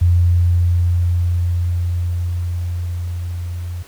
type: tone with level ramp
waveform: sine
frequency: 87.31 Hz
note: F2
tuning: in tune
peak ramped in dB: -9 to -23 dBFS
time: 0.01-3.83 s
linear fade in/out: 10 ms
effects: pink hiss -44 dBFS RMS until 3.87 s